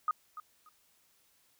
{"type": "tone with echo", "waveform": "sine", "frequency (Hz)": 1244.5, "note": "D#6", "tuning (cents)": 0, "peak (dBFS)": -26, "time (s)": [0.08, 0.11], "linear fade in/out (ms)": 2, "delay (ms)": 290, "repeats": 2, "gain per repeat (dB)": -14, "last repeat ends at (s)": 0.69, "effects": ["white hiss -69 dBFS RMS until 1.59 s"]}